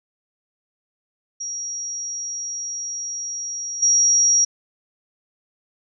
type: tone with level steps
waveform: sine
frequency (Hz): 5680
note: F8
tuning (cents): +28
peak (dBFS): -26 / -13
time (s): 1.4-4.45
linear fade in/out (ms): 10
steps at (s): 3.82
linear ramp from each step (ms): 10
effects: none